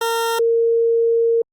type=tone pair in turn; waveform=20% pulse / sine; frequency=459.4 / 461.3 Hz; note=A#4 / A#4; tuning=-25 / -18 cents; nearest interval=unison; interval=7 cents; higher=second; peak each=-13 dBFS; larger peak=neither; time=0.01-0.39 / 0.39-1.42 s; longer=second; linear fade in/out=5 ms; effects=Opus 48 kbps